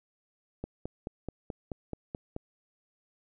click train, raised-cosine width 2 ms, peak -22 dBFS, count 9, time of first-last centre 0.64-2.364 s, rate 4.64 Hz, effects none

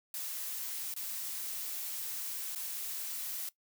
blue noise with dropouts, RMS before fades -39 dBFS, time 0.14-3.49 s, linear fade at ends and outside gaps 2 ms, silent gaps 0.94-0.963 / 2.55-2.558 s, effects noise-tail reverb RT60 0.1 s tail -18 dB re dry

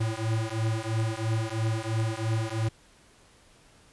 square beating tone pair, 110 / 113 Hz, A2 / A2, 0 / +47 cents, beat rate 3 Hz, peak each -30 dBFS, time 0-2.69 s, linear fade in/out 10 ms, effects pink hiss -58 dBFS RMS until 3.92 s + resampled to 24000 Hz

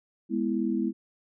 sine chord, E major, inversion first, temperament equal, 207.7 / 246.9 / 329.6 Hz, G#3 / B3 / E4, 0 / 0 / 0 cents, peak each -29 dBFS, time 0.29-0.93 s, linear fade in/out 50 ms, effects none

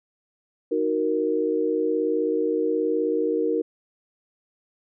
sine chord, D# minor, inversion none, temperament equal, 311.1 / 370 / 466.2 Hz, D#4 / F#4 / A#4, 0 / 0 / 0 cents, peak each -26 / -27 / -23 dBFS, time 0.71-3.62 s, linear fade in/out 10 ms, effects none

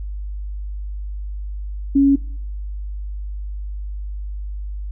sine tone, 277.2 Hz, C#4, in tune, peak -10 dBFS, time 1.95-2.16 s, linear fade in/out 10 ms, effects noise-tail reverb RT60 0.5 s tail -20 dB re dry + added 50 Hz sine -25 dBFS peak until 4.91 s

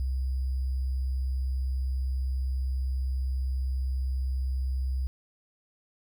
sine tone with sample-and-hold, 65 Hz, C2, 11 cents flat, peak -26 dBFS, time 0-5.07 s, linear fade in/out 0 ms, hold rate 4900 Hz, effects none

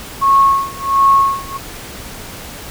sine tone with tremolo, 1096 Hz, C#6, 20 cents flat, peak -6 dBFS, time 0.21-1.58 s, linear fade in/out 20 ms, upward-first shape sine, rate 1.4 Hz, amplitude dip 95%, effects pink hiss -31 dBFS RMS until 2.7 s

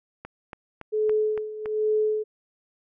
click train, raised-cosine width 0.5 ms, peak -22 dBFS, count 6, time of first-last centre 0.25-1.658 s, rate 3.55 Hz
sine tone with tremolo, 429.3 Hz, A4, 43 cents flat, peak -19 dBFS, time 0.92-2.24 s, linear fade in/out 20 ms, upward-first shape sine, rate 1.2 Hz, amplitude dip 80%
effects none

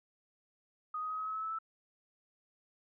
sine tone with pitch steps, 1244.5 / 1254.6 / 1264.8 / 1275.1 / 1285.4 / 1295.9 / 1306.4 / 1317 Hz, D#6 / D#6 / D#6 / D#6 / E6 / E6 / E6 / E6, 0 / +14 / +28 / +42 / -44 / -30 / -16 / -2 cents, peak -35 dBFS, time 0.94-1.588 s, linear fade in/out 5 ms, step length 81 ms, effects none

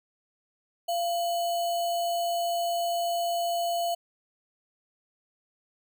sine tone with sample-and-hold, 688 Hz, F5, 26 cents flat, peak -25 dBFS, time 0.88-3.95 s, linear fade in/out 10 ms, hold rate 3675 Hz, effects none

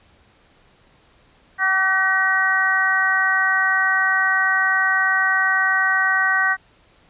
harmonic tone with a mistuned harmonic, 379.8 Hz, F#4, 45 cents sharp, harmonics 2 / 3 / 4 / 5, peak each -26 / -24 / -19 / -19 dBFS, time 1.58-6.57 s, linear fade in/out 50 ms, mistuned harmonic 3, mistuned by +20 cents, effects pink hiss -55 dBFS RMS until 7.09 s + resampled to 8000 Hz

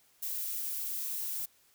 violet noise, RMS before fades -36 dBFS, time 0.22-1.46 s, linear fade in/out 10 ms, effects white hiss -66 dBFS RMS until 1.74 s

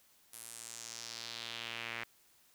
sawtooth tone with band-pass filter sweep, 116 Hz, A#2, 8 cents flat, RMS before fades -45 dBFS, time 0.33-2.04 s, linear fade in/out 5 ms, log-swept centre 11000 to 2100 Hz, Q 2.3, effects white hiss -67 dBFS RMS until 2.54 s

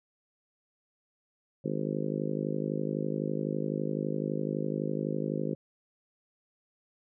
harmonic tone, 51.91 Hz, G#1, in tune, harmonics 3 / 4 / 5 / 6 / 7 / 8 / 9 / 10, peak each -35 / -36 / -37 / -38 / -38 / -39 / -40 / -40 dBFS, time 1.64-5.55 s, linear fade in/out 10 ms, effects none

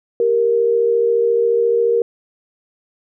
sine tone pair together, 392.5 / 466.8 Hz, G4 / A#4, +2 / +2 cents, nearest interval minor third, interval 300 cents, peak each -20 / -13 dBFS, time 0.2-2.02 s, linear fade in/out 2 ms, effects none

